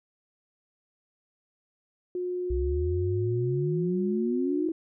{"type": "tone", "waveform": "sine", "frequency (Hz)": 360, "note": "F#4", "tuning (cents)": -47, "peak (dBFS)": -28, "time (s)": [2.15, 4.69], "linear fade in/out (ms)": 2}
{"type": "exponential sweep", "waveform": "sine", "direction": "up", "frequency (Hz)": [61.74, 330], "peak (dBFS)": -26, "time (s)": [2.5, 4.72], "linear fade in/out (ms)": 5}
{"effects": []}